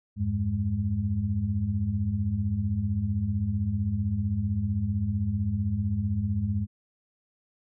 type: tone cluster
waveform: sine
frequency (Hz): 86.1 / 101.7 / 206.3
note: F2 / G#2 / G#3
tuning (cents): -24 / -36 / -11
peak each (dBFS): -31 / -27 / -30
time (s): 0.16-6.67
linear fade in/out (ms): 50
effects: none